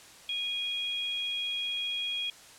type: tone pair together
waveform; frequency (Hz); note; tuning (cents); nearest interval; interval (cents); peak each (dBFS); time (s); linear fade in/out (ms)
sine; 2460 / 3295; D#7 / G#7; -20 / -14; perfect fourth; 506; -37 / -31; 0.29-2.3; 2
effects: white hiss -52 dBFS RMS until 2.58 s + low-pass 9000 Hz 12 dB/octave